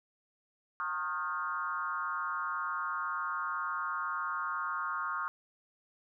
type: tone with frequency modulation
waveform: sine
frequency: 1244.5 Hz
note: D#6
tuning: in tune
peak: -32 dBFS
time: 0.8-5.28 s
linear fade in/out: 0 ms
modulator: 162 Hz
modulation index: 1.4
effects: none